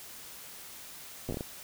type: slowing click train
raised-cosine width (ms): 2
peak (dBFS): -22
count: 7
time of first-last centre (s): 1.29-1.408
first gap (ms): 8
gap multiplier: 1.36
effects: white hiss -47 dBFS RMS until 1.63 s